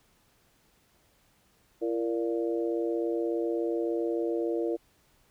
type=harmonic tone with a mistuned harmonic; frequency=116.54 Hz; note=A#2; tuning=in tune; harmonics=3 / 4 / 5 / 6; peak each=-29 / -31 / -36 / -44 dBFS; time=1.81-4.77 s; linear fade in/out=20 ms; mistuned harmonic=3; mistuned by=-53 cents; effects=pink hiss -66 dBFS RMS until 5.3 s